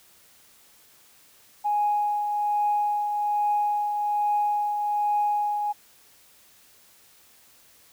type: tone with tremolo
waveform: sine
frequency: 830.6 Hz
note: G#5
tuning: in tune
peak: -19 dBFS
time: 1.64-5.73 s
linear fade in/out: 20 ms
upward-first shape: triangle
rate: 1.2 Hz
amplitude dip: 45%
effects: tanh soft clip ceiling -15 dBFS + white hiss -56 dBFS RMS until 7.92 s